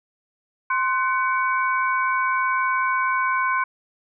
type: tone cluster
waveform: sine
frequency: 1046 / 1505 / 2252 Hz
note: C6 / F#6 / C#7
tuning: -1 / +29 / +27 cents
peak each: -21 / -24 / -28 dBFS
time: 0.7-3.64 s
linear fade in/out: 5 ms
effects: none